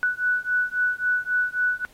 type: beating tone pair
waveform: sine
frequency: 1480 / 1483.7 Hz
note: F#6 / F#6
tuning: 0 / +4 cents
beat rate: 3.7 Hz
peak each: -24 dBFS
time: 0.03-1.85 s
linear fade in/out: 0 ms
effects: pink hiss -56 dBFS RMS until 1.93 s + AAC 48 kbps